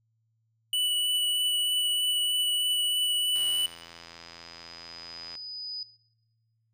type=tone with vibrato; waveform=square; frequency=2960 Hz; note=F#7; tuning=in tune; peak=-25 dBFS; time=0.73-3.66 s; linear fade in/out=2 ms; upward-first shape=sine; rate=3.2 Hz; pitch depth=8 cents each way
type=tone with exponential growth; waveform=sine; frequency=4978 Hz; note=D#8; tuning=in tune; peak=-32 dBFS; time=2.56-5.83 s; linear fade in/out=2 ms; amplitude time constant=710 ms
type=click train; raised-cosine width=0.2 ms; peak=-27 dBFS; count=169; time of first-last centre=3.36-5.353 s; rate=84.3 Hz
effects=noise-tail reverb RT60 1.0 s tail -19 dB re dry + added 112 Hz sine -70 dBFS peak until 6.73 s